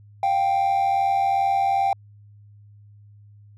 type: tone pair together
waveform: triangle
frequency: 701.5 / 784 Hz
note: F5 / G5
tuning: +8 / 0 cents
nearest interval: major second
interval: 192 cents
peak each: -23 / -16 dBFS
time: 0.23-1.93 s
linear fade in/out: 2 ms
effects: tanh soft clip ceiling -12 dBFS + added 103 Hz sine -46 dBFS peak until 3.57 s